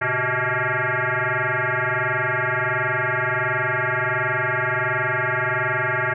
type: tone with frequency modulation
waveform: sine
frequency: 115.3 Hz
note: A#2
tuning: 19 cents flat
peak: -19 dBFS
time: 0.01-6.14 s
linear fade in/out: 10 ms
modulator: 252 Hz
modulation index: 7.8
effects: none